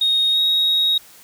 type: tone with pitch glide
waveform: sine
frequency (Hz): 3729 to 3775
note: A#7 to A#7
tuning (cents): 0 to +21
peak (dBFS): -13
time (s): 0.01-0.98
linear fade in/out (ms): 5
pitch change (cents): +21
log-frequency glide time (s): 0.31-0.39
effects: tanh soft clip ceiling -11 dBFS + white hiss -46 dBFS RMS until 1.23 s